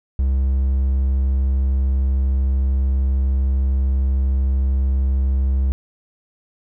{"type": "tone", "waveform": "triangle", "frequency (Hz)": 66.5, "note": "C2", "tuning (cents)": 29, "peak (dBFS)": -13, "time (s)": [0.19, 5.72], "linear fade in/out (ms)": 0, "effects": []}